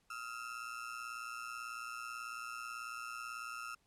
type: ring-modulated tone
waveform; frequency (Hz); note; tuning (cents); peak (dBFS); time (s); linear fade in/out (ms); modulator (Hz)
35% pulse; 1331; E6; +16; -38; 0.1-3.75; 5; 59.1
effects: pink hiss -75 dBFS RMS until 3.86 s + low-pass 11000 Hz 12 dB/octave